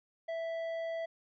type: tone with tanh clipping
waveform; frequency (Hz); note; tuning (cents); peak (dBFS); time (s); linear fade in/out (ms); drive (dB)
triangle; 659.3; E5; 0; -36; 0.28-1.06; 10; 13
effects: none